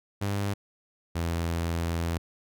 sawtooth tone pair in turn, 100.3 / 83.95 Hz, G2 / E2, +40 / +32 cents, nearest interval minor third, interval 308 cents, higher first, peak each -23 dBFS, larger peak neither, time 0.21-0.54 / 1.15-2.18 s, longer second, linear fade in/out 10 ms, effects none

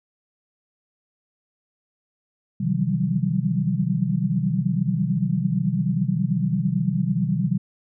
sine tone cluster, 129.1 / 154.3 / 168.3 / 185.8 / 194.9 Hz, C3 / D#3 / E3 / F#3 / G3, -23 / -14 / +36 / +7 / -10 cents, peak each -26 dBFS, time 2.6-7.58 s, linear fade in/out 10 ms, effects none

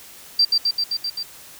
sine tone with echo, 4699 Hz, D8, in tune, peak -12 dBFS, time 0.39-0.45 s, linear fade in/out 5 ms, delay 130 ms, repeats 6, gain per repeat -2 dB, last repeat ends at 1.23 s, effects white hiss -43 dBFS RMS until 1.59 s

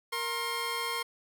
15% pulse tone pair together, 466 / 1066.3 Hz, A#4 / C6, -1 / +32 cents, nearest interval octave + major second, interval 1433 cents, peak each -30 / -26 dBFS, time 0.12-1.03 s, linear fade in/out 10 ms, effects none

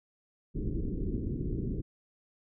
pink low-pass noise, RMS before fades -33 dBFS, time 0.54-1.82 s, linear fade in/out 20 ms, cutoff 400 Hz, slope 48 dB/octave, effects none

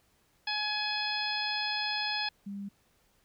harmonic tone, 843 Hz, G#5, 26 cents sharp, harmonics 1 / 2 / 3 / 4 / 5 / 6, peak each -37 / -37 / -37 / -37 / -37 / -37 dBFS, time 0.47-2.29 s, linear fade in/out 5 ms
sine tone, 200 Hz, G3, 35 cents sharp, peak -36 dBFS, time 2.46-2.69 s, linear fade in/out 10 ms
effects pink hiss -69 dBFS RMS until 3.24 s

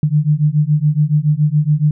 sine beating tone pair, 146.83 / 153.93 Hz, D3 / D#3, 0 / -18 cents, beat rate 7.1 Hz, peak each -14 dBFS, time 0.03-1.91 s, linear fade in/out 2 ms, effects none

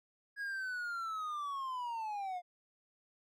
triangle linear sweep, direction down, 1661.2 to 700 Hz, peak -35 dBFS, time 0.36-2.42 s, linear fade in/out 50 ms, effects none

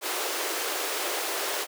pink high-pass noise, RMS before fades -30 dBFS, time 0.01-1.67 s, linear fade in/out 50 ms, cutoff 340 Hz, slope 48 dB/octave, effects none

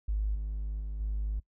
triangle tone with level steps, 51.8 Hz, G#1, 4 cents flat, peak -23 / -29 / -31 / -26 dBFS, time 0.08-1.4 s, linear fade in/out 10 ms, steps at 0.35 / 0.8 / 1 s, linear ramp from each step 5 ms, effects noise-tail reverb RT60 0.1 s tail -23 dB re dry + tanh soft clip ceiling -25 dBFS

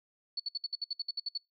sine tone bursts, 4435 Hz, C#8, in tune, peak -31 dBFS, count 12, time 0.37-1.377 s, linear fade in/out 5 ms, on 28 ms, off 61 ms, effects noise-tail reverb RT60 0.2 s tail -25 dB re dry

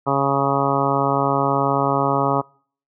harmonic tone, 138.59 Hz, C#3, in tune, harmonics 1 / 2 / 3 / 4 / 5 / 6 / 7 / 8 / 9, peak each -25 / -25 / -25 / -25 / -25 / -25 / -25 / -25 / -25 dBFS, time 0.06-2.42 s, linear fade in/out 20 ms, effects noise-tail reverb RT60 0.5 s tail -26 dB re dry

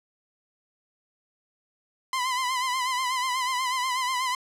sawtooth tone with vibrato, 1018 Hz, C6, 48 cents flat, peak -21 dBFS, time 2.13-4.35 s, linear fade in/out 2 ms, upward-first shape sine, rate 8.2 Hz, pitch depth 63 cents each way, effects low-pass 10000 Hz 12 dB/octave

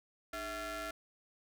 sawtooth ring-modulated tone, 354.5 Hz, F4, 26 cents sharp, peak -32 dBFS, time 0.33-0.91 s, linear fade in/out 5 ms, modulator 1010 Hz, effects none

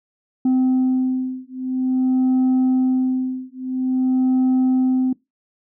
sine beating tone pair, 257.4 / 257.89 Hz, C4 / C4, -28 / -25 cents, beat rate 0.49 Hz, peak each -17 dBFS, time 0.45-5.13 s, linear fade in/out 5 ms, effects noise-tail reverb RT60 0.2 s tail -22 dB re dry + tanh soft clip ceiling -13 dBFS

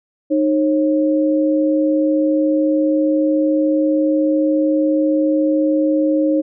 sine tone pair together, 307.8 / 542 Hz, D#4 / C#5, -19 / -39 cents, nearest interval minor seventh, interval 980 cents, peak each -14 / -18 dBFS, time 0.3-6.42 s, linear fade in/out 20 ms, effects none

